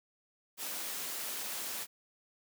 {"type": "high-pass noise", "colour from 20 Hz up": "white", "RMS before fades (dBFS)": -39, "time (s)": [0.57, 1.87], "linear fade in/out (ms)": 50, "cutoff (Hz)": 210, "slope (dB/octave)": 12, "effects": []}